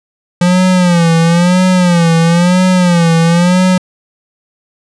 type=tone with vibrato; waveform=square; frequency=174.61 Hz; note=F3; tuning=in tune; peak=-7 dBFS; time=0.41-3.78 s; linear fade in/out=5 ms; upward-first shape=sine; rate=1 Hz; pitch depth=100 cents each way; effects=resampled to 22050 Hz